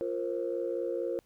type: chord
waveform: sine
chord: F suspended fourth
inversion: none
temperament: equal with one note detuned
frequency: 349.2 / 466.2 / 530.6 Hz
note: F4 / Bb4 / C5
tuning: 0 / 0 / +24 cents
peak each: -34 dBFS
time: 0.01-1.19 s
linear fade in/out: 0 ms
effects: tanh soft clip ceiling -21 dBFS + pink hiss -69 dBFS RMS until 1.25 s